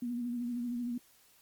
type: tone with vibrato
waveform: sine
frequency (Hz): 241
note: B3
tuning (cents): -42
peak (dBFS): -33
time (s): 0.02-0.98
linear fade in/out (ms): 5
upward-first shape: sine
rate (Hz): 13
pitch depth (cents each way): 41
effects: white hiss -64 dBFS RMS until 1.41 s + Opus 32 kbps